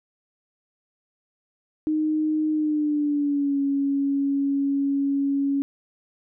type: tone with pitch glide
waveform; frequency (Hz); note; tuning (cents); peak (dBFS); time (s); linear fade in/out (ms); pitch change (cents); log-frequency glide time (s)
sine; 309 to 278.5; D#4 to C#4; -12 to +8; -20; 1.87-5.62; 0; -180; 2.51-3.6
effects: none